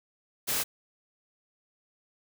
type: noise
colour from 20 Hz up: white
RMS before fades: -29 dBFS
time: 0.47-0.64 s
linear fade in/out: 20 ms
effects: none